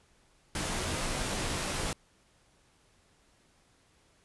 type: noise with comb filter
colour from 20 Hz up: pink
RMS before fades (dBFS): -33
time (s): 0.55-1.93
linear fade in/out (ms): 2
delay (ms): 18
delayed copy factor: -0.55
effects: pink hiss -66 dBFS RMS until 4.24 s + resampled to 24000 Hz